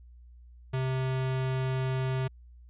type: tone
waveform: square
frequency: 130.81 Hz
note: C3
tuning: in tune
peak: -28 dBFS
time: 0.73-2.28 s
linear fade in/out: 10 ms
effects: added 60 Hz sine -49 dBFS peak until 2.69 s + resampled to 8000 Hz